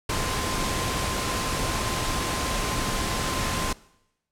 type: tone in noise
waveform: sine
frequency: 1041 Hz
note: C6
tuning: 9 cents flat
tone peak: -34 dBFS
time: 0.09-3.73 s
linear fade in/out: 5 ms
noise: pink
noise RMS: -27 dBFS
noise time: 0.09-3.73 s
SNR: -10 dB
effects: noise-tail reverb RT60 0.9 s tail -22 dB re dry + low-pass 10000 Hz 12 dB/octave